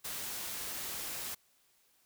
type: noise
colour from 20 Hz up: white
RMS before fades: -40 dBFS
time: 0.04-1.35 s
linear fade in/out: 10 ms
effects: white hiss -70 dBFS RMS until 2.05 s